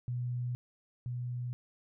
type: tone pair in turn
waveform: sine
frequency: 122.9 / 122.9 Hz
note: B2 / B2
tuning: -8 / -8 cents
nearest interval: unison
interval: 0 cents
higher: neither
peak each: -32 / -34 dBFS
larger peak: first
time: 0.08-0.55 / 1.06-1.53 s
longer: neither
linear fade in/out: 0 ms
effects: none